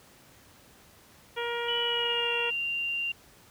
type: harmonic tone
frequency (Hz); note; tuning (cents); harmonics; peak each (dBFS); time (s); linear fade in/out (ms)
472.8; A#4; +24; 1 / 2 / 3 / 4 / 5 / 6 / 7; -33 / -36 / -38 / -39 / -40 / -41 / -41; 1.36-2.51; 20
type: tone with pitch glide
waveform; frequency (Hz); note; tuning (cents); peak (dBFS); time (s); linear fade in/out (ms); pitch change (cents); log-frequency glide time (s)
sine; 2960 to 2778; F#7 to F7; 0 to -10; -28; 1.68-3.12; 5; -110; 1.8-2.32
effects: pink hiss -56 dBFS RMS until 3.5 s + high-pass 60 Hz 12 dB/octave